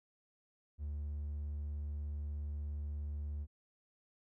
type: tone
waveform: triangle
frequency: 73.6 Hz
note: D2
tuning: 4 cents sharp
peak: -35 dBFS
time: 0.78-3.47 s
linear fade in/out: 50 ms
effects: tanh soft clip ceiling -31 dBFS